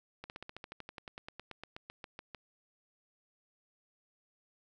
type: slowing click train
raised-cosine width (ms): 0.3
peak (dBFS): -28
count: 22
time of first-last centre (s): 0.24-2.347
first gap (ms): 59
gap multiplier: 1.05
effects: none